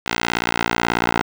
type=tone with band-pass filter sweep; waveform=10% pulse; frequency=58.27 Hz; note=A#1; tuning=in tune; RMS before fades=-21 dBFS; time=0.06-1.22 s; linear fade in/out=5 ms; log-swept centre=2600 to 1300 Hz; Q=0.73; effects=none